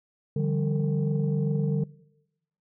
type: tone cluster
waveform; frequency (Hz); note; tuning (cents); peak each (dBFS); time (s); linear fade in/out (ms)
sine; 147.2 / 169.8 / 194.9 / 451.8; D3 / F3 / G3 / A4; +4 / -48 / -10 / +46; -24 / -32 / -29 / -31; 0.36-1.84; 5
effects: noise-tail reverb RT60 0.9 s tail -21 dB re dry + tanh soft clip ceiling -17 dBFS